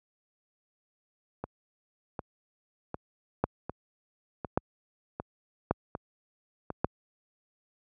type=two click trains; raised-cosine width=1 ms; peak=-20 / -10 dBFS; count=8 / 4; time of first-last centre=1.44-6.703 / 3.44-6.845 s; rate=1.33 / 0.881 Hz; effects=high-pass 60 Hz 12 dB/octave